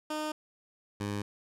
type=tone pair in turn; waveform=15% pulse; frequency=306.5 / 102.28 Hz; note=D#4 / G#2; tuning=-26 / -26 cents; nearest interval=octave + perfect fifth; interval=1900 cents; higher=first; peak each=-26 dBFS; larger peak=neither; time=0.1-0.32 / 1-1.22 s; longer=neither; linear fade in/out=5 ms; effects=low-pass 11000 Hz 12 dB/octave